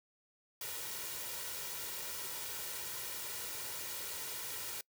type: noise with comb filter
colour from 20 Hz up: white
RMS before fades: -42 dBFS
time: 0.61-4.81 s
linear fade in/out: 2 ms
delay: 2.1 ms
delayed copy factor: +0.55
effects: noise-tail reverb RT60 0.1 s tail -25 dB re dry + high-pass 80 Hz 12 dB/octave